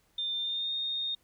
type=tone with pitch glide; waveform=sine; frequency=3599 to 3683 Hz; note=A7 to A#7; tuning=+38 to -22 cents; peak=-30 dBFS; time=0.18-1.15 s; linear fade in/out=5 ms; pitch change=+40 cents; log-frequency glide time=0.41-0.73 s; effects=pink hiss -69 dBFS RMS until 1.23 s